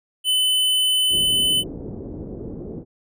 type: tone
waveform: square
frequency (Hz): 3020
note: F#7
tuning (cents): +35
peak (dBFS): -17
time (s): 0.24-1.64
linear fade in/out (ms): 50
type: low-pass noise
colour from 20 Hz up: white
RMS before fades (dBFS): -33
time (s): 1.09-2.85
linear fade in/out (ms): 50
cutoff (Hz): 410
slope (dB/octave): 24
effects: none